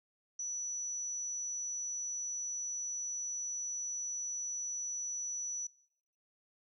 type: tone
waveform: sine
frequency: 5920 Hz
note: F#8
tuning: in tune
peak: -36 dBFS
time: 0.39-5.67 s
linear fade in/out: 5 ms
effects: noise-tail reverb RT60 0.9 s tail -26 dB re dry